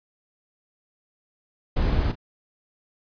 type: noise with echo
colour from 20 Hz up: brown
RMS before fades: -22 dBFS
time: 1.76-2.12 s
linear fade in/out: 10 ms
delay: 35 ms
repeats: 1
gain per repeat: -13 dB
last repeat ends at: 2.155 s
effects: resampled to 11025 Hz